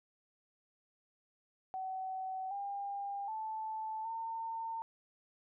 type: tone with pitch steps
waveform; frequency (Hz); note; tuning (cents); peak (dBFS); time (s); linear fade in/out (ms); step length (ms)
sine; 756 / 801 / 876 / 906; F#5 / G5 / A5 / A#5; +37 / +37 / -8 / -50; -37; 1.74-4.82; 0; 770
effects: none